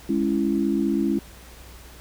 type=chord; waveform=sine; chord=C# minor; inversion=second; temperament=just; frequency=207.9 / 277.2 / 332.6 Hz; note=G#3 / C#4 / E4; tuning=+2 / 0 / +16 cents; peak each=-24 dBFS; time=0.09-1.19 s; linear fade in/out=5 ms; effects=added 60 Hz sine -45 dBFS peak until 2 s + pink hiss -47 dBFS RMS until 2 s